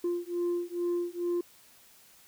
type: beating tone pair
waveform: sine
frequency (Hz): 347.7 / 350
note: F4 / F4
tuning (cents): -8 / +4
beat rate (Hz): 2.3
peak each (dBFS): -30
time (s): 0.04-1.41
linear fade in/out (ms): 5
effects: tanh soft clip ceiling -25 dBFS + white hiss -58 dBFS RMS until 2.27 s